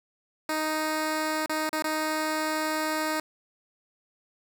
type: tone with dropouts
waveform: 10% pulse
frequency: 311.1 Hz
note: D#4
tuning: in tune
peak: -18 dBFS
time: 0.49-3.2 s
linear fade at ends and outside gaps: 2 ms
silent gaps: 1.461-1.495 / 1.693-1.729 / 1.823-1.842 s
effects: none